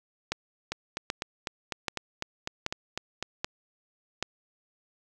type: two click trains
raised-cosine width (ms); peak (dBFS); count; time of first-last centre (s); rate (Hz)
0.2; -11 / -14; 6 / 11; 0.32-4.226 / 0.72-3.226; 1.28 / 3.99
effects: none